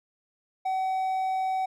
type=tone; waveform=triangle; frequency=757 Hz; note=F#5; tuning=39 cents sharp; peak=-23 dBFS; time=0.65-1.66 s; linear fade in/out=10 ms; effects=none